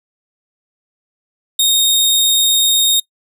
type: tone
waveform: sawtooth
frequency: 3708 Hz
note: A#7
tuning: 10 cents flat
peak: -7 dBFS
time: 1.59-3 s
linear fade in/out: 5 ms
effects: noise-tail reverb RT60 0.1 s tail -24 dB re dry